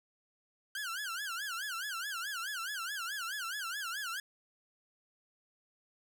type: tone with vibrato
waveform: sawtooth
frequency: 1511 Hz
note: F#6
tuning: 36 cents sharp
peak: -33 dBFS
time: 0.75-4.2 s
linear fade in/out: 2 ms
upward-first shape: sine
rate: 4.7 Hz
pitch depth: 220 cents each way
effects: none